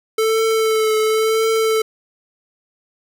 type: tone with vibrato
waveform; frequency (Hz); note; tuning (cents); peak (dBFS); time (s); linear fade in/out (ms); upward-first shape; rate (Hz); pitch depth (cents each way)
square; 440; A4; 0; -15; 0.18-1.82; 5; triangle; 0.95; 27
effects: none